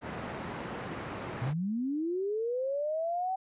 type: band-pass noise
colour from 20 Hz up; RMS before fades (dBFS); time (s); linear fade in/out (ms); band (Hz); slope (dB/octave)
pink; -39; 0.01-1.54; 50; 120 to 1800; 12
type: linear sweep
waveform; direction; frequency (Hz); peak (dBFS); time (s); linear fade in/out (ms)
sine; up; 113.2 to 768; -29; 1.41-3.36; 10
effects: resampled to 8000 Hz